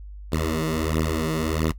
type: beating tone pair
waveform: 10% pulse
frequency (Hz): 78.6 / 80.1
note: D#2 / E2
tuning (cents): +18 / -49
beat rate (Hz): 1.5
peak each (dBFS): -17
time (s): 0.32-1.72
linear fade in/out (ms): 5
effects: noise-tail reverb RT60 0.1 s tail -19 dB re dry + added 50 Hz sine -36 dBFS peak until 1.78 s